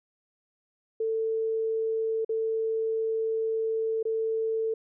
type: tone with dropouts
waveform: sine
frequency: 445.5 Hz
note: A4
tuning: 22 cents sharp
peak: -25 dBFS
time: 1-4.74 s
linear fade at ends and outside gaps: 5 ms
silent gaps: 2.248-2.292 / 4.029-4.052 s
effects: none